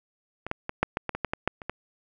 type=clicks; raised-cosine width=0.5 ms; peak=-19 / -12 / -15 / -6 / -11 / -13 / -16 / -11 / -12 / -8 / -24 / -15 dBFS; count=12; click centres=0.466 / 0.514 / 0.694 / 0.83 / 0.971 / 1.093 / 1.15 / 1.247 / 1.335 / 1.476 / 1.618 / 1.696 s; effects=none